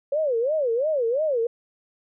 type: tone with vibrato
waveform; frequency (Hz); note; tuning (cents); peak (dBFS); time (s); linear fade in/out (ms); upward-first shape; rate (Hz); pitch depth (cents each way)
sine; 536; C5; +42; -20; 0.12-1.47; 5; sine; 2.9; 290
effects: none